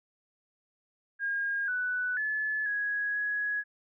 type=tone with pitch steps; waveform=sine; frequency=1623 / 1489 / 1723 / 1664 / 1674 Hz; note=G#6 / F#6 / A6 / G#6 / G#6; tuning=-40 / +11 / -37 / +3 / +13 cents; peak=-28 dBFS; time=1.19-3.64 s; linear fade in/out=50 ms; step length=490 ms; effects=none